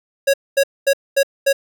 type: tone bursts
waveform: square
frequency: 551 Hz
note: C#5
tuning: 11 cents flat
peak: -12 dBFS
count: 5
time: 0.27-1.53 s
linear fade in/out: 10 ms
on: 68 ms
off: 230 ms
effects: none